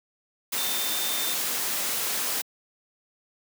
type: tone in noise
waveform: sine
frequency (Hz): 3594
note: A7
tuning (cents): +36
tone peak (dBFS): -32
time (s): 0.57-1.34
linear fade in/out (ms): 10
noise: white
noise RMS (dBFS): -28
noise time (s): 0.52-2.42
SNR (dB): -7
effects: high-pass 200 Hz 12 dB/octave